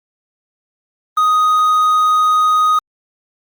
triangle tone with quantisation, 1248 Hz, D#6, 5 cents sharp, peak -8 dBFS, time 1.17-2.79 s, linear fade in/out 5 ms, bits 6, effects Opus 32 kbps

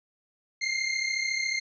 sawtooth tone pair together, 2093 / 2127 Hz, C7 / C7, 0 / +28 cents, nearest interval unison, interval 28 cents, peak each -26 dBFS, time 0.61-1.6 s, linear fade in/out 10 ms, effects resampled to 16000 Hz

